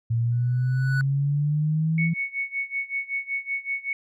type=exponential sweep; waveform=sine; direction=up; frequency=114.4 to 167.3 Hz; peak=-20 dBFS; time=0.1-2.14 s; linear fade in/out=10 ms
type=tone with exponential growth; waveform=triangle; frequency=1480 Hz; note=F#6; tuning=in tune; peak=-22 dBFS; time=0.32-1.01 s; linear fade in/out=1 ms; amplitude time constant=150 ms
type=tone with tremolo; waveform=sine; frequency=2217 Hz; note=C#7; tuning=in tune; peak=-23 dBFS; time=1.98-3.93 s; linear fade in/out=2 ms; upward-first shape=sine; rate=5.3 Hz; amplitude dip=90%
effects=none